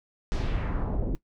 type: noise with low-pass filter sweep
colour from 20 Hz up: brown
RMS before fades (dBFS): -28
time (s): 0.32-1.15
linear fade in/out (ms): 0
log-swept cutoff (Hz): 6200 to 360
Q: 1.4
effects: noise-tail reverb RT60 0.1 s tail -18 dB re dry